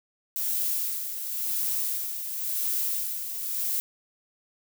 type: noise with tremolo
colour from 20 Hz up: violet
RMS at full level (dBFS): -27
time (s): 0.36-3.8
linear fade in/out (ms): 0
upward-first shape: sine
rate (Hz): 0.94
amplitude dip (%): 55
effects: none